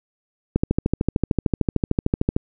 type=click train; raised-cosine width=3 ms; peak=-5 dBFS; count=25; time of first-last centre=0.56-2.365 s; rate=13.3 Hz; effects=none